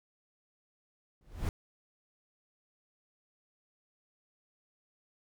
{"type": "noise with exponential growth", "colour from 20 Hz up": "brown", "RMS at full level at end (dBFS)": -27, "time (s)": [1.21, 1.49], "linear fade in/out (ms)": 1, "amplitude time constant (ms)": 60, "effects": []}